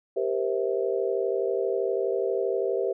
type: chord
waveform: sine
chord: C dominant seventh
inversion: second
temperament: just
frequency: 392.4 / 470.9 / 523.3 / 654.1 Hz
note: G4 / Bb4 / C5 / E5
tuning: +2 / +18 / 0 / -14 cents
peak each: -27 / -29 / -30 / -33 dBFS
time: 0.16-2.93 s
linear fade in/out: 10 ms
effects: none